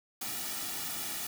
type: noise with comb filter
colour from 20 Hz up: white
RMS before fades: -37 dBFS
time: 0.21-1.27 s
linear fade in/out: 5 ms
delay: 1.9 ms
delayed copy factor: -0.65
effects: none